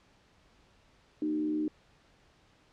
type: tone with frequency modulation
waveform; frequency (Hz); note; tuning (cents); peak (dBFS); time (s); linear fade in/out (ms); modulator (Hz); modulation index
sine; 305.6; D#4; -31; -28; 1.22-1.68; 2; 76.5; 0.47
effects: pink hiss -64 dBFS RMS until 2.72 s + low-pass 5000 Hz 12 dB/octave